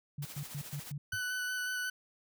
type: tone bursts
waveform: sine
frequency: 144.3 Hz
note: D3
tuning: 30 cents flat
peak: -36 dBFS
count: 5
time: 0.18-0.98 s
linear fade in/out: 5 ms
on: 72 ms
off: 110 ms
type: noise with tremolo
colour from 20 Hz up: white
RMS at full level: -45 dBFS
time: 0.22-0.92 s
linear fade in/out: 5 ms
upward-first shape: sine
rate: 14 Hz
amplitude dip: 50%
type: tone with vibrato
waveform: 40% pulse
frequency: 1495 Hz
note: F#6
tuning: 17 cents sharp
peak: -33 dBFS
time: 1.12-1.9 s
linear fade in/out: 5 ms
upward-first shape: square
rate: 5.5 Hz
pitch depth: 10 cents each way
type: tone with exponential decay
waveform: sine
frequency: 102.8 Hz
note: G#2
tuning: 17 cents flat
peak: -37 dBFS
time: 1.13-1.22 s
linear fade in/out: 5 ms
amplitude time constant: 19 ms
effects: none